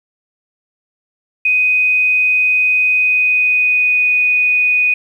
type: tone with pitch glide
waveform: sine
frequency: 2500 to 2483 Hz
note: D#7 to D#7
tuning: +8 to -4 cents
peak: -10 dBFS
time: 1.45-4.94 s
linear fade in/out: 5 ms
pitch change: -12 cents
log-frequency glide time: 2.99-4.09 s
effects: 8-bit